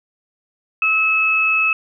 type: tone pair together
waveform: sine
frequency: 1296 / 2592 Hz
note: E6 / E7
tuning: -30 / -30 cents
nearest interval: octave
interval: 1200 cents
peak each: -22 / -14 dBFS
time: 0.82-1.73 s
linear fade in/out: 2 ms
effects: none